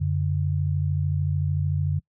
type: tone pair together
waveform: sine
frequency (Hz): 91 / 144.45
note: F#2 / D3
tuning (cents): -28 / -28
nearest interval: minor sixth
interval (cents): 800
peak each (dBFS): -24 / -24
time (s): 0-2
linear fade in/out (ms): 20
effects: noise-tail reverb RT60 0.1 s tail -24 dB re dry